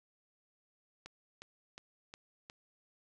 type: click train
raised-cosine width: 0.2 ms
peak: -30 dBFS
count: 5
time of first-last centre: 1.06-2.499 s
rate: 2.78 Hz
effects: none